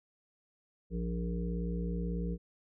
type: harmonic tone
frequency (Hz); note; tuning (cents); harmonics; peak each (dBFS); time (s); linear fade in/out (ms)
58.27; A#1; 0; 1 / 3 / 5 / 7 / 8; -35 / -35 / -46 / -46 / -44; 0.9-2.38; 50
effects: none